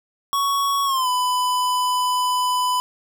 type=tone with pitch glide; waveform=square; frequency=1115 to 999.1 Hz; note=C#6 to B5; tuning=+10 to +20 cents; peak=-19 dBFS; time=0.33-2.8 s; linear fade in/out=0 ms; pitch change=-190 cents; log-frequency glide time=0.85-1.08 s; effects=none